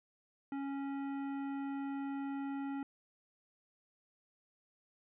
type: tone with hard clipping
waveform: sine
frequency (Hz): 276.5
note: C#4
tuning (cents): -4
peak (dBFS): -39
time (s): 0.52-2.83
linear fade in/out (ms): 2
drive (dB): 13
effects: resampled to 8000 Hz